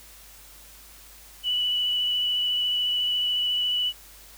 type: tone with vibrato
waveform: sine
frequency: 2960 Hz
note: F#7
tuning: in tune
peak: -22 dBFS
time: 1.43-3.93 s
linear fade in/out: 50 ms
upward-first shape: sine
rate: 14 Hz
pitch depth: 14 cents each way
effects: added 50 Hz sine -53 dBFS peak until 4.37 s + white hiss -49 dBFS RMS until 4.37 s